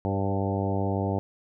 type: harmonic tone with a mistuned harmonic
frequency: 98 Hz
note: G2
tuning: in tune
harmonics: 1 / 2 / 3 / 4 / 5 / 6 / 7 / 8 / 9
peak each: -28 / -31 / -33 / -34 / -35 / -36 / -36 / -37 / -38 dBFS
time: 0.05-1.19 s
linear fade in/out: 0 ms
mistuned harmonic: 6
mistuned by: -16 cents
effects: none